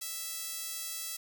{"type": "tone with high-pass filter", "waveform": "sawtooth", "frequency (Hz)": 659.3, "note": "E5", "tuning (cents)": 0, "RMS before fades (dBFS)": -39, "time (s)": [0.01, 1.17], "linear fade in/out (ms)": 10, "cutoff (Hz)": 5800, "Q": 0.55, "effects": []}